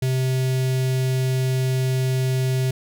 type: tone with notch filter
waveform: square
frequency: 130 Hz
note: C3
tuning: 11 cents flat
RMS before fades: -21 dBFS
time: 0.02-2.71 s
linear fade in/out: 5 ms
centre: 1100 Hz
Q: 0.83
effects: none